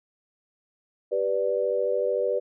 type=chord; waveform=sine; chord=G major; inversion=none; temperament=equal; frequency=392 / 493.9 / 587.3 Hz; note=G4 / B4 / D5; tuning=0 / 0 / 0 cents; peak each=-29 / -25 / -27 dBFS; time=1.11-2.4 s; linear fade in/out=20 ms; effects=none